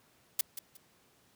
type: noise with echo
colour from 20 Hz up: blue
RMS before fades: -27 dBFS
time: 0.39-0.41 s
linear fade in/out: 5 ms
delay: 180 ms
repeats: 2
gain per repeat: -12 dB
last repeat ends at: 0.77 s
effects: pink hiss -66 dBFS RMS until 1.35 s + high-pass 100 Hz 12 dB/octave